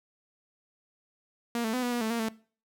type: tone with pitch steps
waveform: sawtooth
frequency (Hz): 235.8 / 221.6 / 252.2 / 244.1 / 240.7 / 220.4 / 233 / 222.1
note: A#3 / A3 / B3 / B3 / B3 / A3 / A#3 / A3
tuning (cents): +20 / +13 / +36 / -20 / -44 / +3 / -1 / +16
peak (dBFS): -24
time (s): 1.55-2.286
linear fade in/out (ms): 2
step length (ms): 92
effects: noise-tail reverb RT60 0.4 s tail -20 dB re dry